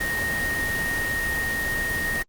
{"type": "tone in noise", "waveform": "sine", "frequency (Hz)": 1859, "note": "A#6", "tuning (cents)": -5, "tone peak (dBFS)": -24, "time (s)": [0, 2.23], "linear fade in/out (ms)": 10, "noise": "pink", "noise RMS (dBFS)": -30, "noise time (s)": [0, 2.23], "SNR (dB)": 3, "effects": ["Opus 32 kbps"]}